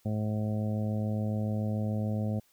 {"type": "harmonic tone", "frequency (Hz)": 107, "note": "A2", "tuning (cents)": -48, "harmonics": [1, 2, 3, 4, 5, 6, 7], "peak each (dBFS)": [-30, -32, -45, -46, -41, -44, -48], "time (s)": [0.05, 2.4], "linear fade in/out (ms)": 10, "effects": ["white hiss -67 dBFS RMS until 2.52 s"]}